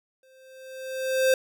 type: tone with exponential growth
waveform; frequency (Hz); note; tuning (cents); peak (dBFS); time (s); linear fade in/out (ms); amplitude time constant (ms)
square; 523.3; C5; 0; -17; 0.23-1.34; 2; 240
effects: none